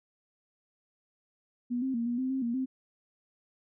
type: tone with pitch steps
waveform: sine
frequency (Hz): 243.4 / 264.1 / 233.2 / 240.1 / 259.3 / 265.5 / 235.1 / 261.3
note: B3 / C4 / A#3 / B3 / C4 / C4 / A#3 / C4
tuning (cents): -25 / +16 / +1 / -49 / -15 / +25 / +15 / -2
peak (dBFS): -28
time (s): 1.7-2.66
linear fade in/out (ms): 20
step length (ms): 120
effects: none